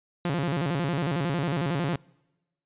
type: tone with vibrato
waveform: sawtooth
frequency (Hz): 155.56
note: D#3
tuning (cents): 0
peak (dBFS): -21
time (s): 0.25-1.96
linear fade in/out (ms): 2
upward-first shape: square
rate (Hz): 11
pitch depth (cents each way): 200
effects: noise-tail reverb RT60 1.0 s tail -26 dB re dry + resampled to 8000 Hz